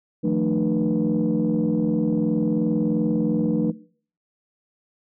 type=tone cluster; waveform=sine; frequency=158.6 / 179.1 / 221.8 / 301.4 / 483.8 Hz; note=D#3 / F3 / A3 / D4 / B4; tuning=+33 / +44 / +14 / +45 / -36 cents; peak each=-28 / -23 / -23 / -23 / -28 dBFS; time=0.23-3.72 s; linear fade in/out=20 ms; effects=noise-tail reverb RT60 0.5 s tail -20 dB re dry + tanh soft clip ceiling -12 dBFS